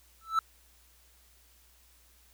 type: tone with exponential growth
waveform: triangle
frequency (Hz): 1318.5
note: E6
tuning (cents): 0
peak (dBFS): -18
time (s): 0.21-0.39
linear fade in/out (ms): 2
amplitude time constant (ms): 37
effects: added 60 Hz sine -63 dBFS peak until 2.33 s + white hiss -63 dBFS RMS until 2.33 s